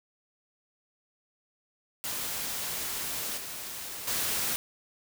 white noise with level steps, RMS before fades -34 / -39 / -30 dBFS, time 2.04-4.56 s, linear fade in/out 0 ms, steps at 3.37 / 4.07 s, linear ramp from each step 10 ms, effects none

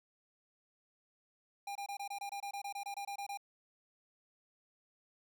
square tone bursts, 803 Hz, G5, 41 cents sharp, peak -40 dBFS, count 16, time 1.67-3.374 s, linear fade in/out 5 ms, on 84 ms, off 24 ms, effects none

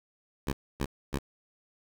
10% pulse tone bursts, 69.3 Hz, C#2, in tune, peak -20 dBFS, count 3, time 0.47-1.187 s, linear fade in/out 5 ms, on 59 ms, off 270 ms, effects none

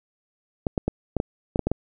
clicks, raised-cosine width 2 ms, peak -9 dBFS, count 9, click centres 0.668 / 0.778 / 0.88 / 1.167 / 1.201 / 1.559 / 1.593 / 1.67 / 1.716 s, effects none

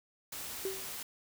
white noise, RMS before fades -42 dBFS, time 0.32-1.03 s, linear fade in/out 5 ms
sine tone with exponential decay, 384.2 Hz, G4, 35 cents flat, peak -30 dBFS, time 0.65-0.94 s, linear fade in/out 2 ms, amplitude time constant 61 ms
effects none

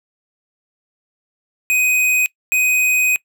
square tone bursts at uneven times, 2504 Hz, D#7, 10 cents sharp, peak -14 dBFS, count 2, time 1.7-2.26 / 2.52-3.16 s, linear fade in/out 0 ms, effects noise-tail reverb RT60 0.1 s tail -22 dB re dry

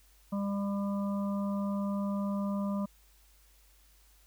harmonic tone, 200.1 Hz, G3, 36 cents sharp, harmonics 1 / 3 / 5 / 6, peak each -30 / -40 / -44 / -46 dBFS, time 0.32-2.86 s, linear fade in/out 10 ms, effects added 50 Hz sine -61 dBFS peak until 4.26 s + white hiss -65 dBFS RMS until 4.26 s

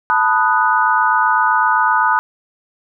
sine chord, B dominant seventh, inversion third, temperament equal, 880 / 987.8 / 1244.5 / 1480 Hz, A5 / B5 / D#6 / F#6, 0 / 0 / 0 / 0 cents, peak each -17 dBFS, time 0.1-2.19 s, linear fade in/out 0 ms, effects none

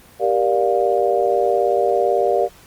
sine chord, G minor seventh, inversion none, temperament just, 392 / 470.4 / 588 / 705.6 Hz, G4 / Bb4 / D5 / F5, 0 / +16 / +2 / +18 cents, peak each -20 dBFS, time 0.19-2.49 s, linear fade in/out 50 ms, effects pink hiss -47 dBFS RMS until 2.66 s + Opus 24 kbps

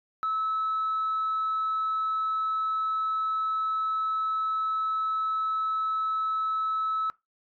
sine tone, 1300 Hz, E6, 24 cents flat, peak -24 dBFS, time 0.23-7.1 s, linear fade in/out 0 ms, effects noise-tail reverb RT60 0.2 s tail -21 dB re dry + tanh soft clip ceiling -22 dBFS

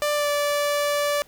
sawtooth tone with pitch glide, 591 to 581.5 Hz, D5 to D5, +11 to -17 cents, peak -17 dBFS, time 0.02-1.22 s, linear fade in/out 0 ms, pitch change -28 cents, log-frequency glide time 0.14-0.29 s, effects pink hiss -54 dBFS RMS until 1.27 s

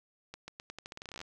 accelerating click train, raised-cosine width 0.2 ms, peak -26 dBFS, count 18, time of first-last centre 0.34-1.214 s, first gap 140 ms, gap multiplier 0.85, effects none

